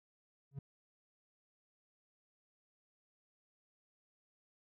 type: tone with exponential growth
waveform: triangle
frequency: 138.59 Hz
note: C#3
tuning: in tune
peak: -35 dBFS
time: 0.51-0.59 s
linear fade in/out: 5 ms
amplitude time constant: 17 ms
effects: none